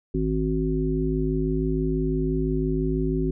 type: harmonic tone with a mistuned harmonic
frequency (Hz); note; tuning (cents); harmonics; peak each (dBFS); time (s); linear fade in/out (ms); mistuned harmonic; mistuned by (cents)
53; G#1; +36; 1 / 3 / 5 / 7; -27 / -27 / -27 / -27; 0.14-3.31; 5; 1; -25
effects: none